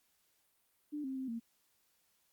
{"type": "tone with pitch steps", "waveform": "sine", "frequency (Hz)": [296.5, 265.4, 262.3, 230.7], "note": ["D4", "C4", "C4", "A#3"], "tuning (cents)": [17, 25, 4, -18], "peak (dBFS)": -37, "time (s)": [0.92, 1.4], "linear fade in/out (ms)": 20, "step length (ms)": 120, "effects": ["white hiss -75 dBFS RMS until 2.32 s", "Opus 48 kbps"]}